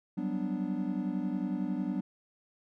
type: chord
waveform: triangle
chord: G major seventh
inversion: third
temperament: equal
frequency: 185 / 196 / 246.9 / 293.7 Hz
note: F#3 / G3 / B3 / D4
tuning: 0 / 0 / 0 / 0 cents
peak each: -34 dBFS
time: 0.17-2.01 s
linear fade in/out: 10 ms
effects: none

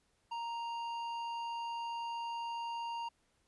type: tone with hard clipping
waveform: sine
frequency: 932.3 Hz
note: A#5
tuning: in tune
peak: -39 dBFS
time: 0.31-3.09 s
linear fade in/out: 10 ms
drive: 9 dB
effects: pink hiss -75 dBFS RMS until 3.47 s + resampled to 24000 Hz

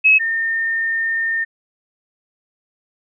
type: tone pair in turn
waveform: sine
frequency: 2571 / 1818 Hz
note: E7 / A#6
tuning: -44 / -44 cents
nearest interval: tritone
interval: 600 cents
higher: first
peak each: -8 / -17 dBFS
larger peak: first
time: 0.04-0.19 / 0.19-1.45 s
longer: second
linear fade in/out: 20 ms
effects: none

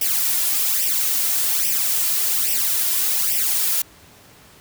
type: noise with flanger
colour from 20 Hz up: blue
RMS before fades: -20 dBFS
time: 0.01-3.82 s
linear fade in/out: 5 ms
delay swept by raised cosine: 0.36 to 2.96 ms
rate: 1.2 Hz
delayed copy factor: +0.75
effects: pink hiss -48 dBFS RMS until 4.6 s + high-pass 60 Hz 12 dB/octave

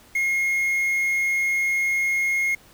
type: tone with quantisation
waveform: triangle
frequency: 2150 Hz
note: C7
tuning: 47 cents sharp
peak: -18 dBFS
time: 0.15-2.55 s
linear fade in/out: 5 ms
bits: 7
effects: pink hiss -52 dBFS RMS until 2.73 s

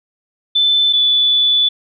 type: tone pair in turn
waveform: sine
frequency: 3520 / 3470 Hz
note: A7 / A7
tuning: 0 / -25 cents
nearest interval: unison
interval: 25 cents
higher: first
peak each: -10 dBFS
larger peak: neither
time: 0.55-0.93 / 0.93-1.69 s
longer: second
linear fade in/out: 10 ms
effects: none

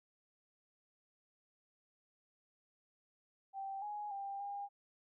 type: tone with pitch steps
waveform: sine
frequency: 781 / 833 / 793 / 806 Hz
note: G5 / G#5 / G5 / G5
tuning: -7 / +5 / +20 / +48 cents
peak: -40 dBFS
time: 3.53-4.69 s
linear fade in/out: 50 ms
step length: 290 ms
effects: none

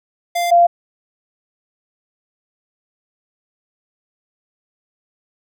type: tone pair in turn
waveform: square / sine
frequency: 695 / 691.9 Hz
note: F5 / F5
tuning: -9 / -16 cents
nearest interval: unison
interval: 7 cents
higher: first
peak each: -17 / -7 dBFS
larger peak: second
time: 0.35-0.51 / 0.51-0.67 s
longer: neither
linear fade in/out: 10 ms
effects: none

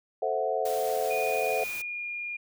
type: chord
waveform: sine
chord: F# half-diminished seventh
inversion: first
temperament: equal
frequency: 440 / 523.3 / 659.3 / 740 Hz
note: A4 / C5 / E5 / F#5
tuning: 0 / 0 / 0 / 0 cents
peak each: -31 dBFS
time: 0.22-1.64 s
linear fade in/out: 5 ms
type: noise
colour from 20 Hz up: white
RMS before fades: -41 dBFS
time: 0.65-1.82 s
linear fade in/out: 5 ms
type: tone with pitch glide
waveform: sine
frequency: 2458 to 2419 Hz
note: D#7 to D#7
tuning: -22 to -49 cents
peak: -32 dBFS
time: 1.1-2.37 s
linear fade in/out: 10 ms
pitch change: -27 cents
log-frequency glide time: 1.32-2.08 s
effects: none

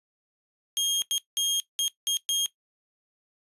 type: tone bursts at uneven times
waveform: sawtooth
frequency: 3238 Hz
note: G#7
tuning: 45 cents flat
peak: -20 dBFS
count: 6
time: 0.77-1.02 / 1.11-1.18 / 1.37-1.6 / 1.79-1.88 / 2.07-2.17 / 2.29-2.46 s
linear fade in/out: 0 ms
effects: noise-tail reverb RT60 0.1 s tail -17 dB re dry + resampled to 32000 Hz

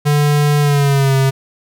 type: tone with pitch glide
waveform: square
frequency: 146.83 to 134.64 Hz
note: D3 to C3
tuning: 0 to +50 cents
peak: -11 dBFS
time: 0.05-1.31 s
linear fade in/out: 20 ms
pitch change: -150 cents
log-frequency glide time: 0.6-1.14 s
effects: none

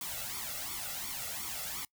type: noise with flanger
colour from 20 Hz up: white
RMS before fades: -39 dBFS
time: 0.01-1.85 s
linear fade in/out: 2 ms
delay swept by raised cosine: 0.88 to 1.51 ms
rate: 2.8 Hz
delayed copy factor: +0.7
effects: noise-tail reverb RT60 0.1 s tail -24 dB re dry

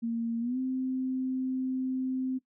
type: tone with pitch glide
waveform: sine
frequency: 231 to 259.3 Hz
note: A#3 to C4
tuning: -16 to -15 cents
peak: -28 dBFS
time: 0.02-2.39 s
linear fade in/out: 20 ms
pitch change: +201 cents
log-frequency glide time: 0.4-0.58 s
effects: noise-tail reverb RT60 0.1 s tail -17 dB re dry

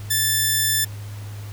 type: tone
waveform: 5% pulse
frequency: 1760 Hz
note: A6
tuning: in tune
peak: -7 dBFS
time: 0.1-0.85 s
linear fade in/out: 10 ms
effects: added 103 Hz sine -31 dBFS peak until 1.52 s + pink hiss -44 dBFS RMS until 1.52 s

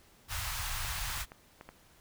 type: band-stop noise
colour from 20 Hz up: pink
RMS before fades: -36 dBFS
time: 0.28-1.26 s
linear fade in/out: 50 ms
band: 110 to 880 Hz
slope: 24 dB/octave
type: clicks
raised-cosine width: 0.5 ms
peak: -31 dBFS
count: 6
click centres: 0.848 / 1.1 / 1.175 / 1.319 / 1.611 / 1.69 s
effects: pink hiss -62 dBFS RMS until 2 s

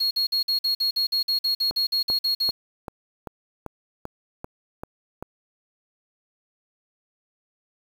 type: tone bursts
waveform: triangle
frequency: 4303 Hz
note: C8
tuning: 48 cents sharp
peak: -19 dBFS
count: 16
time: 0-2.51 s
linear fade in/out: 10 ms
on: 110 ms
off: 50 ms
type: click train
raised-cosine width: 1 ms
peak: -19 dBFS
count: 10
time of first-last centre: 1.71-5.226 s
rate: 2.56 Hz
effects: 7-bit

